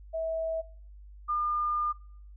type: tone pair in turn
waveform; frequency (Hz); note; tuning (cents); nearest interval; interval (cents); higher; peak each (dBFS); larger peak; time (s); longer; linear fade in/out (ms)
sine; 649 / 1207.2; E5 / D6; -27 / +47; major seventh; 1074; second; -29 / -26; second; 0.13-0.62 / 1.28-1.93; second; 20
effects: noise-tail reverb RT60 0.6 s tail -24 dB re dry + added 50 Hz sine -46 dBFS peak until 2.36 s